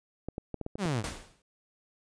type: clicks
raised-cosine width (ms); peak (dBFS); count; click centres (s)
2; -22; 7; 0.286 / 0.381 / 0.543 / 0.613 / 0.664 / 0.755 / 0.856
type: exponential sweep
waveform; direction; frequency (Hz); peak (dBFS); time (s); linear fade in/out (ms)
sawtooth; down; 221.6 to 95.2; -24; 0.78-1.04; 50
type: noise with exponential decay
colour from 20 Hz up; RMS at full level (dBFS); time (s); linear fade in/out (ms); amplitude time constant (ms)
pink; -32; 1.04-1.42; 2; 82
effects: resampled to 22050 Hz